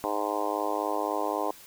harmonic tone, 103.83 Hz, G#2, in tune, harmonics 3 / 4 / 5 / 6 / 7 / 8 / 9 / 10, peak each -35 / -35 / -35 / -35 / -35 / -35 / -35 / -35 dBFS, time 0.04-1.51 s, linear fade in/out 0 ms, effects white hiss -50 dBFS RMS until 1.66 s

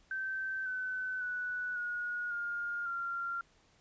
sine tone with pitch steps, 1548 / 1513.5 / 1479.8 / 1446.8 / 1414.6 / 1383.1 Hz, G6 / F#6 / F#6 / F#6 / F6 / F6, -22 / +39 / 0 / -39 / +22 / -17 cents, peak -34 dBFS, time 0.11-3.41 s, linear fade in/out 2 ms, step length 550 ms, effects pink hiss -67 dBFS RMS until 3.8 s + resampled to 16000 Hz

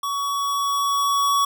square tone with level ramp, 1126 Hz, C#6, 27 cents sharp, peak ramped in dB -24 to -17 dBFS, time 0.03-1.45 s, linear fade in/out 5 ms, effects none

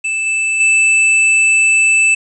square tone with level steps, 2636 Hz, E7, 1 cent flat, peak -16 / -14 / -9 dBFS, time 0.04-2.15 s, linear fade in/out 10 ms, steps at 0.26 / 0.6 s, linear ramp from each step 5 ms, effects resampled to 22050 Hz + 8-bit

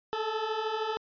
20% pulse beating tone pair, 427.7 / 440.7 Hz, A4 / A4, -49 / +3 cents, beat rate 13 Hz, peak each -30 / -26 dBFS, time 0.13-0.97 s, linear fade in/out 0 ms, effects resampled to 11025 Hz

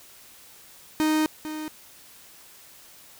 45% pulse tone pair in turn, 310.1 / 309 Hz, D#4 / D#4, -6 / -12 cents, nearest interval unison, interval 6 cents, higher first, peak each -20 / -31 dBFS, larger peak first, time 1-1.26 / 1.45-1.68 s, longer first, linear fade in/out 0 ms, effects white hiss -50 dBFS RMS until 3.19 s

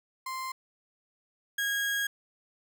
35% pulse tone pair in turn, 1045 / 1639.8 Hz, C6 / G#6, -2 / -22 cents, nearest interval minor sixth, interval 780 cents, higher second, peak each -32 / -26 dBFS, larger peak second, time 0.26-0.52 / 1.58-2.07 s, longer second, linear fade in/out 5 ms, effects none

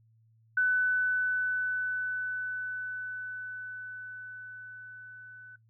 sine tone with level ramp, 1500 Hz, F#6, 23 cents sharp, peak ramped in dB -22 to -46 dBFS, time 0.57-5.56 s, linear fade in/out 5 ms, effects noise-tail reverb RT60 0.1 s tail -18 dB re dry + added 112 Hz sine -61 dBFS peak until 5.69 s

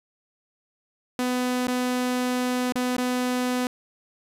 sawtooth tone with dropouts, 250 Hz, B3, 21 cents sharp, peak -19 dBFS, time 1.19-3.67 s, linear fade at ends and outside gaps 1 ms, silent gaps 1.671-1.68 / 2.723-2.756 / 2.967-2.981 s, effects resampled to 32000 Hz

